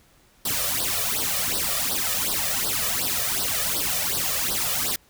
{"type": "noise with flanger", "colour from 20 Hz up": "white", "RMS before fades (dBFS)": -25, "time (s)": [0.45, 4.96], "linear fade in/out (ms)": 5, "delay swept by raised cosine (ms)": [0.21, 1.71], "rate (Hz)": 2.7, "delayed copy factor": 0.9, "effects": ["pink hiss -58 dBFS RMS until 5.09 s"]}